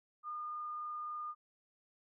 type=tone with frequency modulation; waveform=sine; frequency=1216 Hz; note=D#6; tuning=40 cents flat; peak=-39 dBFS; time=0.23-1.35 s; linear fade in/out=50 ms; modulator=23.7 Hz; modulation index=0.31; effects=none